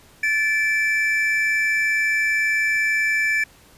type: tone pair together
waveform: triangle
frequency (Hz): 1744.8 / 2331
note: A6 / D7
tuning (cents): -15 / -14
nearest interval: perfect fourth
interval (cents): 501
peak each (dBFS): -19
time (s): 0.23-3.44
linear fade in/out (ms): 5
effects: pink hiss -51 dBFS RMS until 3.77 s + resampled to 32000 Hz